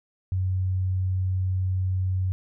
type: tone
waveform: sine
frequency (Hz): 93.2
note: F#2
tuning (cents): +13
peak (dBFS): -22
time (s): 0.32-2.32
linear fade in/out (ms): 0
effects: none